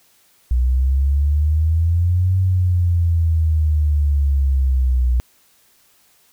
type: exponential two-way sweep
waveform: sine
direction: up then down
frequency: 60.7 to 94.3 to 60.7 Hz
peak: -13 dBFS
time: 0.51-5.2 s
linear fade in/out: 0 ms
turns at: 2.38 s
effects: white hiss -56 dBFS RMS until 6.32 s